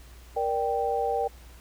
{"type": "chord", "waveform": "sine", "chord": "G minor", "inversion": "first", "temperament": "just", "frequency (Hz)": [470.4, 588, 784], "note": ["Bb4", "D5", "G5"], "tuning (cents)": [16, 2, 0], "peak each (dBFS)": [-28, -32, -27], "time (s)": [0.36, 1.28], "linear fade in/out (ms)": 10, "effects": ["added 60 Hz sine -47 dBFS peak until 1.6 s", "pink hiss -54 dBFS RMS until 1.6 s"]}